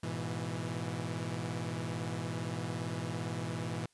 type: chord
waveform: sawtooth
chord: E major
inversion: first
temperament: equal with one note detuned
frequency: 103.83 / 121.42 / 164.81 Hz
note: G#2 / B2 / E3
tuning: 0 / -29 / 0 cents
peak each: -37 / -35 / -35 dBFS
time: 0.03-3.86 s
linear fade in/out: 5 ms
effects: white hiss -71 dBFS RMS until 3.93 s + resampled to 24000 Hz